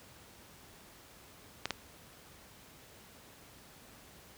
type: clicks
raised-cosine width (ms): 0.2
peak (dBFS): -15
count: 2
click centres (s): 1.656 / 1.707
effects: pink hiss -56 dBFS RMS until 4.37 s + high-pass 60 Hz 12 dB/octave